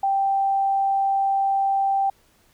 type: tone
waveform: sine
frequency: 784 Hz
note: G5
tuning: in tune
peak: -18 dBFS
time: 0.03-2.1 s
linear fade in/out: 5 ms
effects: pink hiss -60 dBFS RMS until 2.53 s